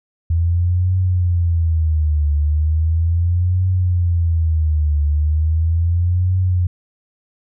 sine tone with vibrato, 82.41 Hz, E2, in tune, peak -13 dBFS, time 0.3-6.67 s, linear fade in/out 5 ms, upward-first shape triangle, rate 0.37 Hz, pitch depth 210 cents each way, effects none

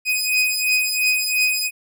sawtooth beating tone pair, 2500 / 2502.9 Hz, D#7 / D#7, +8 / +10 cents, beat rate 2.9 Hz, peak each -17 dBFS, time 0.05-1.71 s, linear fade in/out 50 ms, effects none

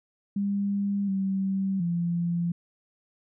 sine tone with pitch steps, 200.5 / 193 / 171.8 Hz, G3 / G3 / F3, +39 / -27 / -28 cents, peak -24 dBFS, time 0.36-2.52 s, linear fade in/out 5 ms, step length 720 ms, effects none

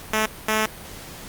5% pulse tone bursts at uneven times, 217.1 Hz, A3, 23 cents flat, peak -8 dBFS, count 2, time 0.13-0.26 / 0.48-0.66 s, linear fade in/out 5 ms, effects pink hiss -39 dBFS RMS until 1.28 s + Opus 48 kbps

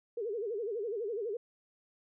sine tone with vibrato, 435.6 Hz, A4, 17 cents flat, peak -33 dBFS, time 0.17-1.37 s, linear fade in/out 5 ms, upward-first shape sine, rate 12 Hz, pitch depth 180 cents each way, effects none

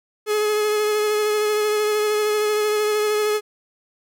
45% pulse tone with vibrato, 423.1 Hz, G#4, 32 cents sharp, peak -18 dBFS, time 0.26-3.41 s, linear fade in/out 50 ms, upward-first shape triangle, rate 13 Hz, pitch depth 22 cents each way, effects none

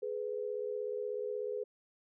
sine tone pair together, 421 / 497.5 Hz, G#4 / B4, +24 / +13 cents, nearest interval minor third, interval 289 cents, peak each -37 / -38 dBFS, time 0.02-1.64 s, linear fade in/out 10 ms, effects none

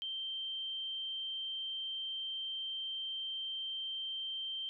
sine tone, 3136 Hz, G7, in tune, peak -37 dBFS, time 0.02-4.69 s, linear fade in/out 0 ms, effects none

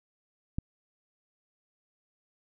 click, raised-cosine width 5 ms, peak -18 dBFS, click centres 0.585 s, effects none

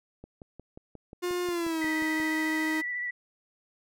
click train, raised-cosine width 2 ms, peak -31 dBFS, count 12, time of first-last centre 0.24-2.201 s, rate 5.61 Hz
45% pulse tone with pitch glide, 355.9 to 313.4 Hz, F4 to D#4, +33 to +13 cents, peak -28 dBFS, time 1.22-2.82 s, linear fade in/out 20 ms, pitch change -220 cents, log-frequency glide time 1.46-1.85 s
sine tone with vibrato, 1961 Hz, B6, 13 cents flat, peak -30 dBFS, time 1.81-3.11 s, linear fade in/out 10 ms, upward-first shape triangle, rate 14 Hz, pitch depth 26 cents each way
effects none

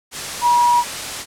sine tone in noise, 962 Hz, B5, 46 cents flat, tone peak -11 dBFS, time 0.41-0.84 s, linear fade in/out 50 ms, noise white, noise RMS -26 dBFS, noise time 0.11-1.26 s, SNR +12 dB, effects low-pass 9000 Hz 12 dB/octave

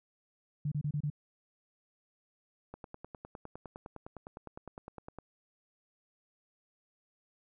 sine tone bursts, 147.6 Hz, D3, 9 cents sharp, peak -30 dBFS, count 5, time 0.65-1.101 s, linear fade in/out 5 ms, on 67 ms, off 29 ms
click train, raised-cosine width 1 ms, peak -30 dBFS, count 25, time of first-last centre 2.74-5.186 s, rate 9.81 Hz
effects none

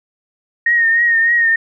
sine tone with vibrato, 1856 Hz, A#6, 8 cents flat, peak -10 dBFS, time 0.66-1.56 s, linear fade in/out 5 ms, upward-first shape triangle, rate 3.3 Hz, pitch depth 49 cents each way, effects none

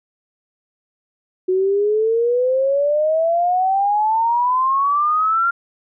sine exponential sweep, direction up, 366.4 to 1396.9 Hz, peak -14 dBFS, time 1.48-5.51 s, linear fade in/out 10 ms, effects none

